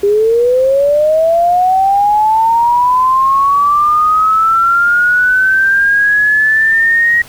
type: linear sweep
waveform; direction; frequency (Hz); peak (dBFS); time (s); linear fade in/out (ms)
sine; up; 398.1 to 1896; -7; 0.03-7.22; 5
effects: pink hiss -36 dBFS RMS until 7.28 s